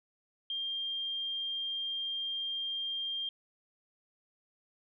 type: tone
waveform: sine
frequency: 3197 Hz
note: G7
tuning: 33 cents sharp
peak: -33 dBFS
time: 0.5-3.29 s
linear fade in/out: 2 ms
effects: none